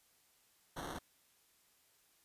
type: noise with sample-and-hold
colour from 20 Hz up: white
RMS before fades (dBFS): -44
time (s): 0.76-0.99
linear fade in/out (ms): 10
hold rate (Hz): 2450
effects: white hiss -71 dBFS RMS until 2.24 s + resampled to 32000 Hz